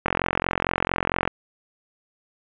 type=click train; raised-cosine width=0.5 ms; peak=-5 dBFS; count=55; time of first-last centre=0.06-1.276 s; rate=44.4 Hz; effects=resampled to 8000 Hz + 7-bit